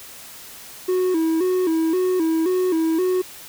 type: tone with vibrato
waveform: triangle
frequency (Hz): 345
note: F4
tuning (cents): -21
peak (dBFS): -15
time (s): 0.88-3.22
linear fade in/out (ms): 10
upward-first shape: square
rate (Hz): 1.9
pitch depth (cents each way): 110
effects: white hiss -40 dBFS RMS until 3.48 s